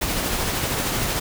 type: noise with tremolo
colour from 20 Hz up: pink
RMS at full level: -23 dBFS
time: 0.01-1.2 s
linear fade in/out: 10 ms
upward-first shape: sine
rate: 13 Hz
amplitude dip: 25%
effects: none